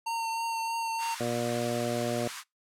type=tone with vibrato; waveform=square; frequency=912 Hz; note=A#5; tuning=38 cents flat; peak=-30 dBFS; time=0.06-1.15 s; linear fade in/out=10 ms; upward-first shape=triangle; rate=3.2 Hz; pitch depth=17 cents each way
type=high-pass noise; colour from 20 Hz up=pink; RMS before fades=-40 dBFS; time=0.98-2.44 s; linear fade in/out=50 ms; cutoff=980 Hz; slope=48 dB/octave
type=harmonic tone; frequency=119.3 Hz; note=A#2; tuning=41 cents sharp; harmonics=1 / 2 / 3 / 4 / 5 / 6; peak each=-37 / -34 / -36 / -36 / -33 / -38 dBFS; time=1.2-2.28 s; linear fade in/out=5 ms
effects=noise-tail reverb RT60 0.2 s tail -25 dB re dry + low-pass 11000 Hz 12 dB/octave